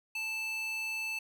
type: tone with high-pass filter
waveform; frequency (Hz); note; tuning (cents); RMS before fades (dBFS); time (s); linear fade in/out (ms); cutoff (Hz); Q
square; 880; A5; 0; -36; 0.15-1.19; 5; 2300; 6.7
effects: none